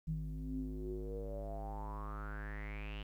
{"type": "tone with low-pass filter sweep", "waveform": "square", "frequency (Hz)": 51.91, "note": "G#1", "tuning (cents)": 0, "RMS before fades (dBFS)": -42, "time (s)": [0.07, 3.03], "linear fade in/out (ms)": 5, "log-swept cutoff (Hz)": [160, 3000], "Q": 8.6, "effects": ["12-bit"]}